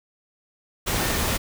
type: tone in noise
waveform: sine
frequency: 1814 Hz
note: A#6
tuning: 48 cents flat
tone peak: -35 dBFS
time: 0.96-1.17 s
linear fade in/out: 20 ms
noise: pink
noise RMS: -24 dBFS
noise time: 0.86-1.38 s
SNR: -14 dB
effects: none